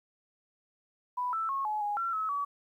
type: tone with pitch steps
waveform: sine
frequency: 990 / 1323 / 1092 / 850 / 826 / 1359 / 1290 / 1139 Hz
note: B5 / E6 / C#6 / G#5 / G#5 / F6 / E6 / C#6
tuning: +4 / +6 / -26 / +40 / -10 / -48 / -38 / +47 cents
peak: -29 dBFS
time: 1.17-2.45 s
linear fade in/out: 10 ms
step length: 160 ms
effects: 11-bit